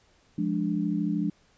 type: chord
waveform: sine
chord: D diminished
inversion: first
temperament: equal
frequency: 174.61 / 207.7 / 293.7 Hz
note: F3 / Ab3 / D4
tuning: 0 / 0 / 0 cents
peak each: -29 dBFS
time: 0.38-1.3 s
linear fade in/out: 5 ms
effects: pink hiss -63 dBFS RMS until 1.57 s + resampled to 16000 Hz